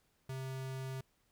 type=tone; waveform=square; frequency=132.1 Hz; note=C3; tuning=17 cents sharp; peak=-40 dBFS; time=0.29-1.01 s; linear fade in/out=5 ms; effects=pink hiss -75 dBFS RMS until 1.31 s